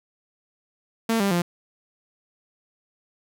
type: tone with pitch steps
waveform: sawtooth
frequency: 226.8 / 198.58 / 173.88 Hz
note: A#3 / G3 / F3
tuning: -47 / +23 / -7 cents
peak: -16 dBFS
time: 1.09-1.42 s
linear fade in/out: 5 ms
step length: 110 ms
effects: none